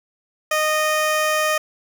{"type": "tone", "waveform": "15% pulse", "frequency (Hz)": 617, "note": "D#5", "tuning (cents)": -15, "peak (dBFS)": -11, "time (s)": [0.51, 1.58], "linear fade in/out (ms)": 5, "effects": []}